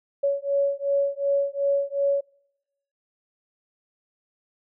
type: beating tone pair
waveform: sine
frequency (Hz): 559 / 561.7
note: C#5 / C#5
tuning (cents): +14 / +23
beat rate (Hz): 2.7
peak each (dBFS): -24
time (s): 0.23-2.21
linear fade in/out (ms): 10
effects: noise-tail reverb RT60 0.8 s tail -25 dB re dry